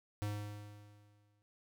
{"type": "tone with exponential decay", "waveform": "square", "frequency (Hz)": 103.83, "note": "G#2", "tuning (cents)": 0, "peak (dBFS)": -35, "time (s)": [0.22, 1.42], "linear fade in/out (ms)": 0, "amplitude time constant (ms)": 260, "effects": []}